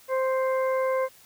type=harmonic tone; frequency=523.3 Hz; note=C5; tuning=in tune; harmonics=1 / 2 / 3 / 4; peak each=-23 / -30 / -39 / -38 dBFS; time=0.08-1.09 s; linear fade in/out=50 ms; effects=white hiss -54 dBFS RMS until 1.25 s